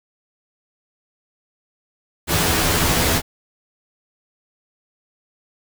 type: noise with comb filter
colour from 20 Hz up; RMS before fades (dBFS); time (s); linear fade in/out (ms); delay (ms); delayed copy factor
pink; -18; 2.27-3.22; 50; 12; +0.7
effects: none